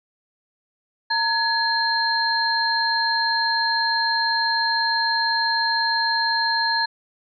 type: tone cluster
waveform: sine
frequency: 913 / 1687 / 4177 Hz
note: A#5 / G#6 / C8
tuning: -36 / +27 / -4 cents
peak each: -23 dBFS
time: 1.1-6.86 s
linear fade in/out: 10 ms
effects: none